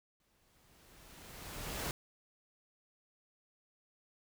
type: noise with exponential growth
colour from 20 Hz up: pink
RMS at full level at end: -37 dBFS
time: 0.2-1.91 s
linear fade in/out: 1 ms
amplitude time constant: 370 ms
effects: none